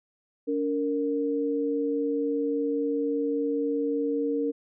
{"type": "tone pair together", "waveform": "sine", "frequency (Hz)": [286.1, 462.5], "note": ["D4", "A#4"], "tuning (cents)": [-45, -14], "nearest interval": "minor sixth", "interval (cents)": 831, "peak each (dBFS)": -27, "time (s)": [0.47, 4.52], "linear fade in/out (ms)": 20, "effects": []}